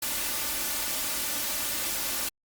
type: noise with comb filter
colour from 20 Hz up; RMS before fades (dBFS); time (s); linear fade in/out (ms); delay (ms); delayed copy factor
white; -30; 0.02-2.29; 5; 3.4; +0.6
effects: Opus 48 kbps